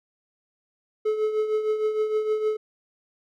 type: tone with tremolo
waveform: triangle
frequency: 430.6 Hz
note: A4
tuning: 37 cents flat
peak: -17 dBFS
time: 1.05-2.57 s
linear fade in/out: 10 ms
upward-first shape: triangle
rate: 6.5 Hz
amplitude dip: 65%
effects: none